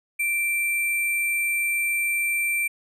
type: tone with sample-and-hold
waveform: sine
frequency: 2349 Hz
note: D7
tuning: in tune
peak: -21 dBFS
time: 0.19-2.68 s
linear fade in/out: 10 ms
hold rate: 11025 Hz
effects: resampled to 32000 Hz